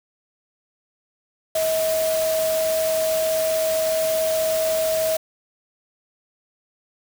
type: tone in noise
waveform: sine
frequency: 639 Hz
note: D#5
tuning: 46 cents sharp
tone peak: -19 dBFS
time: 1.55-5.17 s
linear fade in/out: 5 ms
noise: white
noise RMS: -29 dBFS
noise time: 1.55-5.17 s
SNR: +7 dB
effects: none